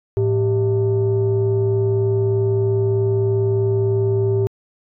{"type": "tone pair together", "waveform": "sine", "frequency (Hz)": [109.4, 391.4], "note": ["A2", "G4"], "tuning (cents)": [-9, -3], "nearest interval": "octave + minor seventh", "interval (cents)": 2206, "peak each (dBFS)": -16, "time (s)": [0.17, 4.47], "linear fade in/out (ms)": 0, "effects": ["tanh soft clip ceiling -11 dBFS"]}